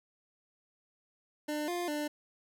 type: tone with pitch steps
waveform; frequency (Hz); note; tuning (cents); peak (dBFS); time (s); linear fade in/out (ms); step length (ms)
25% pulse; 299.6 / 350.9 / 297.3; D4 / F4 / D4; +35 / +8 / +21; -29; 1.48-2.08; 10; 200
effects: none